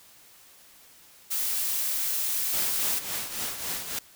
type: noise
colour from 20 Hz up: blue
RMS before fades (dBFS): -28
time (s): 1.3-3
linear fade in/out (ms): 20
type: noise with tremolo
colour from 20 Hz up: white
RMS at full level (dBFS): -30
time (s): 2.53-3.99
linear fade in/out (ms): 5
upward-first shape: triangle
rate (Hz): 3.6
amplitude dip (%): 65
effects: white hiss -54 dBFS RMS until 4.15 s